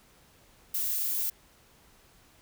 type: noise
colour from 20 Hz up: violet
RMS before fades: -30 dBFS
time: 0.74-1.3 s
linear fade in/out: 5 ms
effects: pink hiss -60 dBFS RMS until 2.41 s